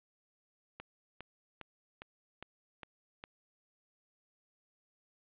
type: click train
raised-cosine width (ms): 0.3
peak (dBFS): -28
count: 7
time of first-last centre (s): 0.8-3.239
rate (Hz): 2.46
effects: resampled to 8000 Hz + 10-bit